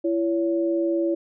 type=tone pair together; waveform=sine; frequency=335.6 / 563.8 Hz; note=E4 / C#5; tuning=+31 / +29 cents; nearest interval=major sixth; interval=898 cents; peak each=-21 / -26 dBFS; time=0.04-1.15 s; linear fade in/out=10 ms; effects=none